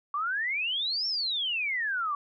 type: exponential two-way sweep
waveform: sine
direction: up then down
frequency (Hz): 1128 to 5510 to 1128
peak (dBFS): -27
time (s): 0.14-2.15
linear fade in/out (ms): 2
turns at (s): 1.07
effects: none